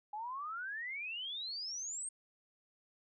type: exponential sweep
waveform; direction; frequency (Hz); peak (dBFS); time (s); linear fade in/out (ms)
sine; up; 820 to 8650; -39; 0.13-2.09; 5
effects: none